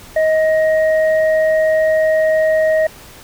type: tone pair together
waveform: sine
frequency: 630.3 / 1878 Hz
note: D#5 / A#6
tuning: +22 / +12 cents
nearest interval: octave + perfect fifth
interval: 1890 cents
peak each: -11 / -22 dBFS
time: 0.16-2.87 s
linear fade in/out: 5 ms
effects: pink hiss -39 dBFS RMS until 3.23 s